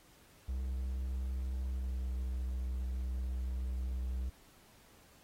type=tone with pitch glide; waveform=triangle; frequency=64.5 to 63.17 Hz; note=C2 to B1; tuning=-24 to +40 cents; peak=-32 dBFS; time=0.48-4.3 s; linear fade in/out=10 ms; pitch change=-36 cents; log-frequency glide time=1.63-2.12 s; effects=pink hiss -63 dBFS RMS until 5.23 s + AAC 48 kbps